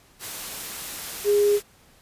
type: tone in noise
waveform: sine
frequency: 410.4 Hz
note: G#4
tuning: 21 cents flat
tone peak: -16 dBFS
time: 1.24-1.6 s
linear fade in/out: 50 ms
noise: white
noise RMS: -34 dBFS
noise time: 0.19-1.63 s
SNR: +15 dB
effects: pink hiss -56 dBFS RMS until 2.01 s + resampled to 32000 Hz